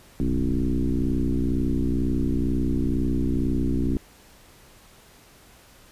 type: tone with frequency modulation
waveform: sine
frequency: 139.3 Hz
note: C#3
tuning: 9 cents sharp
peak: -20 dBFS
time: 0.2-3.97 s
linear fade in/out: 0 ms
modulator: 62.1 Hz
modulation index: 3
effects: pink hiss -52 dBFS RMS until 5.91 s + resampled to 32000 Hz